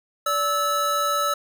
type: tone pair together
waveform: square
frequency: 577 / 1307 Hz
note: D5 / E6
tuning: -31 / -15 cents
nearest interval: octave + major second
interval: 1416 cents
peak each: -28 / -22 dBFS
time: 0.26-1.34 s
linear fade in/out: 5 ms
effects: none